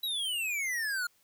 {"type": "exponential sweep", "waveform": "square", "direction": "down", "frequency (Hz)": [3951, 1400], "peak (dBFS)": -31, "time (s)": [0.03, 1.07], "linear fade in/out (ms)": 5, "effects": ["white hiss -68 dBFS RMS until 1.23 s"]}